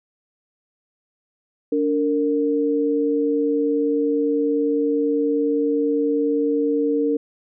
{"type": "tone pair together", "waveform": "sine", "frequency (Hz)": [289.4, 459.4], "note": ["D4", "A#4"], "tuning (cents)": [-25, -25], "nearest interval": "minor sixth", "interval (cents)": 800, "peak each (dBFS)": -20, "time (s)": [1.72, 7.17], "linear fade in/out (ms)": 5, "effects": []}